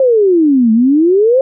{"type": "exponential two-way sweep", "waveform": "sine", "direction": "down then up", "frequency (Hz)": [544, 216.4, 544], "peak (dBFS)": -6, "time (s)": [0, 1.41], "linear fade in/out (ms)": 2, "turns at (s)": 0.72, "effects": []}